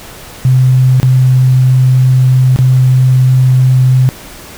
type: tone with dropouts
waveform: sine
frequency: 128.8 Hz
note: C3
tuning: 27 cents flat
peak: -4 dBFS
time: 0.45-4.09 s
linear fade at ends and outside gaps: 0 ms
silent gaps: 1-1.03 / 2.561-2.588 s
effects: pink hiss -31 dBFS RMS until 4.57 s

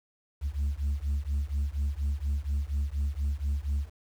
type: beating tone pair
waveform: sine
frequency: 69 / 73.2 Hz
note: C#2 / D2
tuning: -7 / -5 cents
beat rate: 4.2 Hz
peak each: -28 dBFS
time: 0.41-3.9 s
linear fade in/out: 50 ms
effects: tanh soft clip ceiling -24 dBFS + 9-bit

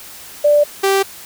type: tone pair in turn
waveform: sine / sawtooth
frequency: 588 / 390.5 Hz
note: D5 / G4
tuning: +2 / -7 cents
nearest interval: perfect fifth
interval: 709 cents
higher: first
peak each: -8 dBFS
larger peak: neither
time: 0.44-0.64 / 0.83-1.03 s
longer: neither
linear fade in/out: 10 ms
effects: white hiss -36 dBFS RMS until 1.25 s

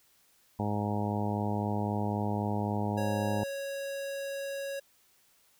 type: harmonic tone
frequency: 103.83 Hz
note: G#2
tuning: in tune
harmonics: 1 / 2 / 3 / 4 / 5 / 6 / 7 / 8 / 9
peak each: -33 / -33 / -39 / -40 / -42 / -42 / -40 / -39 / -41 dBFS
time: 0.59-3.44 s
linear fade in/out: 5 ms
type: tone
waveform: square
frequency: 553 Hz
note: C#5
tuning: 4 cents flat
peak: -35 dBFS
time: 2.97-4.8 s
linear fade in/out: 10 ms
effects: white hiss -66 dBFS RMS until 5.59 s

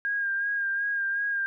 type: tone with vibrato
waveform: sine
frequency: 1616 Hz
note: G#6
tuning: 48 cents flat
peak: -25 dBFS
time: 0.05-1.46 s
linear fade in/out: 0 ms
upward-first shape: sine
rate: 2.7 Hz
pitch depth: 31 cents each way
effects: none

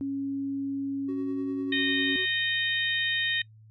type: tone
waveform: sine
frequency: 275.8 Hz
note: C#4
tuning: 9 cents flat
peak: -28 dBFS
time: 0.01-2.16 s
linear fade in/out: 0 ms
type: tone with tremolo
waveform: triangle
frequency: 374 Hz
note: F#4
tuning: 19 cents sharp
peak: -32 dBFS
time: 1.08-2.26 s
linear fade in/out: 10 ms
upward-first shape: sine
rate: 10 Hz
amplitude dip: 45%
type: harmonic tone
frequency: 617 Hz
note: D#5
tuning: 15 cents flat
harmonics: 3 / 4 / 5 / 6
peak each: -28 / -34 / -32 / -30 dBFS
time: 1.72-3.42 s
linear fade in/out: 5 ms
effects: noise-tail reverb RT60 0.1 s tail -25 dB re dry + added 109 Hz sine -50 dBFS peak until 3.7 s

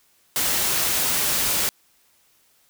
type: noise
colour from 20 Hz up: white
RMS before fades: -22 dBFS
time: 0.36-1.69 s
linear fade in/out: 0 ms
effects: white hiss -61 dBFS RMS until 2.69 s

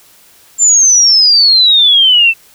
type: exponential sweep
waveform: sine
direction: down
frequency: 7340 to 2637 Hz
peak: -4 dBFS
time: 0.58-2.34 s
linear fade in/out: 50 ms
effects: white hiss -44 dBFS RMS until 2.54 s

